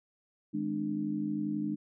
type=harmonic tone with a mistuned harmonic; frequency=52.1 Hz; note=G#1; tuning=6 cents sharp; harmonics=3 / 4 / 5 / 6; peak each=-41 / -34 / -43 / -33 dBFS; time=0.53-1.76 s; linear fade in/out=20 ms; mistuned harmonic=6; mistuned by=-77 cents; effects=none